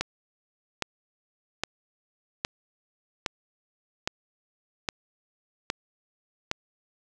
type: click train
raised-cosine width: 0.2 ms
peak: -9 dBFS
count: 9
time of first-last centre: 0.01-6.514 s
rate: 1.23 Hz
effects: none